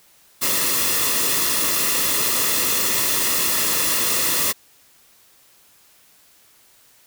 white noise with comb filter, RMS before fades -20 dBFS, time 0.41-4.53 s, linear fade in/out 20 ms, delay 1.3 ms, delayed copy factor -0.6, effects white hiss -54 dBFS RMS until 7.06 s

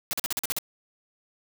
white noise bursts, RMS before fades -28 dBFS, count 8, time 0.11-0.586 s, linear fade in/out 0 ms, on 21 ms, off 44 ms, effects none

